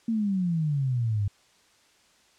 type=exponential sweep; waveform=sine; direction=down; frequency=232.1 to 98 Hz; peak=-23 dBFS; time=0.08-1.28 s; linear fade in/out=5 ms; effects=white hiss -61 dBFS RMS until 2.38 s + low-pass 7000 Hz 12 dB/octave